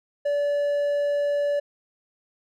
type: tone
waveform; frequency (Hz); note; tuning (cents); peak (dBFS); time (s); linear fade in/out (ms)
triangle; 577; D5; -31; -19; 0.25-1.6; 10
effects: none